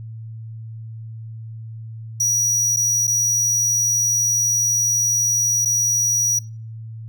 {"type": "tone with dropouts", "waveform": "square", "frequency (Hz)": 5800, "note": "F#8", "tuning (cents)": -35, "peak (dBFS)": -16, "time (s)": [2.2, 6.39], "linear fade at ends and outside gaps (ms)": 5, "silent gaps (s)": [[2.763, 2.769], [3.071, 3.077], [5.65, 5.656]], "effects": ["noise-tail reverb RT60 0.4 s tail -26 dB re dry", "added 112 Hz sine -31 dBFS peak until 7.08 s"]}